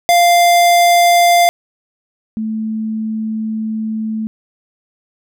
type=tone pair in turn; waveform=square / sine; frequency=696 / 219.2 Hz; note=F5 / A3; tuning=-6 / -6 cents; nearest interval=octave + minor sixth; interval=2000 cents; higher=first; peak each=-8 / -17 dBFS; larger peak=first; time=0.09-1.49 / 2.37-4.27 s; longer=second; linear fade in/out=0 ms; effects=none